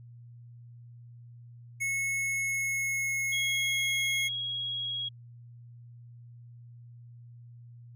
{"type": "tone with pitch glide", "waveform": "square", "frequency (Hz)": [2190, 2164], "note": ["C#7", "C#7"], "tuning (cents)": [-22, -42], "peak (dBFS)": -29, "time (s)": [1.8, 4.29], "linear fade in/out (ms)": 20, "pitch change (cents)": -20, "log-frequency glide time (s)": [2.16, 3.82]}
{"type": "tone", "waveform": "sine", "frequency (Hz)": 3306, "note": "G#7", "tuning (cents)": -9, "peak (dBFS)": -31, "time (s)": [3.32, 5.09], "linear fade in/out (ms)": 10}
{"effects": ["added 119 Hz sine -47 dBFS peak until 7.95 s"]}